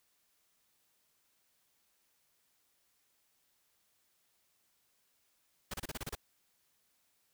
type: noise bursts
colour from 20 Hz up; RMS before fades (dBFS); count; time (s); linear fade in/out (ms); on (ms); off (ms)
pink; -40; 8; 5.71-6.152; 5; 29; 30
effects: white hiss -75 dBFS RMS until 7.33 s